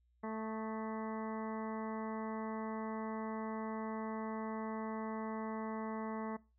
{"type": "harmonic tone with a mistuned harmonic", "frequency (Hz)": 220, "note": "A3", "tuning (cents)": 0, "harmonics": [1, 2, 3, 4, 5, 6, 7, 8, 9], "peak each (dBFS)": [-41, -45, -47, -47, -48, -57, -61, -58, -56], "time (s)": [0.23, 6.37], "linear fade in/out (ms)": 10, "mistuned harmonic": 6, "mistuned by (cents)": -55, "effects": ["noise-tail reverb RT60 0.3 s tail -22 dB re dry", "added 60 Hz sine -70 dBFS peak until 6.58 s"]}